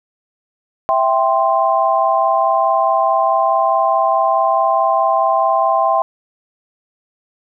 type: chord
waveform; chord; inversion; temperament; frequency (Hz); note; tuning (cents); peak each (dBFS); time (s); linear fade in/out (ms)
sine; C major; first; equal; 659.3 / 784 / 1046.5; E5 / G5 / C6; 0 / 0 / 0; -16; 0.89-6.02; 0
effects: none